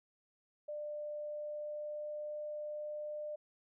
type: tone with pitch glide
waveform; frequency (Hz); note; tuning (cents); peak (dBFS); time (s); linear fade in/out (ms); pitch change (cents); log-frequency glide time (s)
sine; 596 to 599.8; D5 to D5; +25 to +36; -39; 0.68-3.36; 10; +11; 1.14-2.36
effects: none